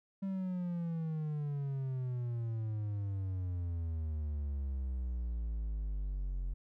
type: exponential sweep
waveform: triangle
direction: down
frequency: 196 to 43.65 Hz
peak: -32 dBFS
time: 0.22-6.54 s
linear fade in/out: 10 ms
effects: none